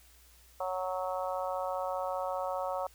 harmonic tone, 185 Hz, F#3, in tune, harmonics 3 / 4 / 5 / 6 / 7, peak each -35 / -37 / -39 / -41 / -42 dBFS, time 0.6-2.87 s, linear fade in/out 5 ms, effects added 60 Hz sine -60 dBFS peak until 2.94 s + white hiss -61 dBFS RMS until 2.94 s

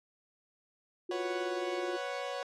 sine tone with tremolo, 356.6 Hz, F4, 36 cents sharp, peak -32 dBFS, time 1.09-1.97 s, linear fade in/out 5 ms, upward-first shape sine, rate 19 Hz, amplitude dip 65%
sawtooth chord, B suspended second, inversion none, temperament equal, 493.9 / 554.4 / 740 Hz, B4 / C#5 / F#5, 0 / 0 / 0 cents, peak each -37 / -34 / -37 dBFS, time 1.11-2.43 s, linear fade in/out 2 ms
effects low-pass 5000 Hz 12 dB/octave

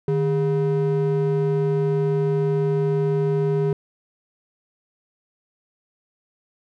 triangle ring-modulated tone, 280 Hz, C#4, 18 cents sharp, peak -13 dBFS, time 0.08-3.73 s, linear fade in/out 2 ms, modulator 127 Hz, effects none

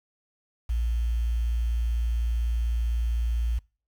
sine tone with quantisation, 57.9 Hz, A#1, 11 cents flat, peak -23 dBFS, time 0.69-3.59 s, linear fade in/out 10 ms, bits 8, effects noise-tail reverb RT60 0.4 s tail -26 dB re dry

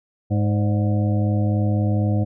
harmonic tone with a mistuned harmonic, 104 Hz, G#2, 3 cents sharp, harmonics 1 / 2 / 3 / 5 / 6 / 7, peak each -18 / -24 / -28 / -32 / -34 / -35 dBFS, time 0.3-2.25 s, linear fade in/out 20 ms, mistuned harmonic 6, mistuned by -60 cents, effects none

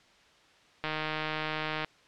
click train, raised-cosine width 0.3 ms, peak -16 dBFS, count 157, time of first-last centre 0.84-1.846 s, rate 155 Hz, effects white hiss -60 dBFS RMS until 2.07 s + low-pass 4000 Hz 12 dB/octave

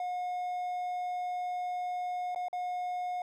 triangle tone with dropouts, 721 Hz, F#5, 45 cents flat, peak -30 dBFS, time 0-3.22 s, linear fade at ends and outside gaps 2 ms, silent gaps 2.348-2.359 / 2.484-2.529 s, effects none

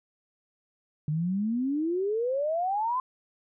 sine exponential sweep, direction up, 146.83 to 1046.5 Hz, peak -25 dBFS, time 1.08-3 s, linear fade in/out 2 ms, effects none

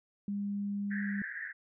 sine tone with pitch glide, 202.1 to 200.8 Hz, G#3 to G3, -47 to +42 cents, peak -32 dBFS, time 0.28-1.22 s, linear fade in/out 2 ms, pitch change -11 cents, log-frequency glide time 1.03-1.09 s
pink band-pass noise, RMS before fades -41 dBFS, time 0.9-1.53 s, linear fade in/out 20 ms, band 1600 to 1900 Hz, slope 96 dB/octave
effects none

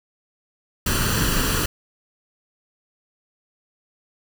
pink noise with comb filter, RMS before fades -21 dBFS, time 0.86-1.66 s, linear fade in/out 5 ms, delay 0.68 ms, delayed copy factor +0.65, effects none

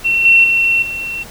sine tone with level steps, 2714 Hz, E7, 50 cents sharp, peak -11 / -5 / -10 / -20 dBFS, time 0.04-1.24 s, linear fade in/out 20 ms, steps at 0.25 / 0.44 / 0.82 s, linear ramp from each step 5 ms, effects pink hiss -35 dBFS RMS until 1.3 s

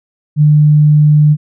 sine tone, 150 Hz, D3, 37 cents sharp, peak -4 dBFS, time 0.36-1.37 s, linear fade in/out 50 ms, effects none

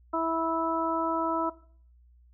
harmonic tone, 327.5 Hz, E4, 11 cents flat, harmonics 1 / 2 / 3 / 4, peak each -31 / -31 / -31 / -31 dBFS, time 0.13-1.5 s, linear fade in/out 10 ms, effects noise-tail reverb RT60 0.5 s tail -18 dB re dry + added 60 Hz sine -55 dBFS peak until 2.33 s

